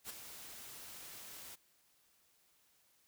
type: noise with ADSR envelope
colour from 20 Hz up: white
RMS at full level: -43 dBFS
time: 0.04-1.56 s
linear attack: 57 ms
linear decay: 12 ms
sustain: -8 dB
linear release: 17 ms
effects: white hiss -72 dBFS RMS until 3.07 s